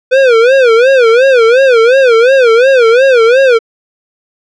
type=tone with vibrato; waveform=square; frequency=493.9 Hz; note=B4; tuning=in tune; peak=-4 dBFS; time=0.11-3.59 s; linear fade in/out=20 ms; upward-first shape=sine; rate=2.8 Hz; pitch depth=170 cents each way; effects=low-pass 3000 Hz 12 dB/octave